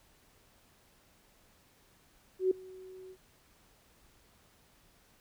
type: tone with ADSR envelope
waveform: sine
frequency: 373.7 Hz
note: F#4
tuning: 17 cents sharp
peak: -22 dBFS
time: 2.39-3.17 s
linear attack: 120 ms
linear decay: 5 ms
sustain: -24 dB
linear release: 61 ms
effects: pink hiss -65 dBFS RMS until 5.2 s